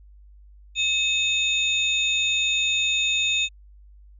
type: tone cluster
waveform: sine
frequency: 2571 / 3648 / 6910 Hz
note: E7 / A#7 / A8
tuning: -44 / -38 / -32 cents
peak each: -23 / -23 / -31 dBFS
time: 0.75-3.49 s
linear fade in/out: 50 ms
effects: added 50 Hz sine -46 dBFS peak until 4.19 s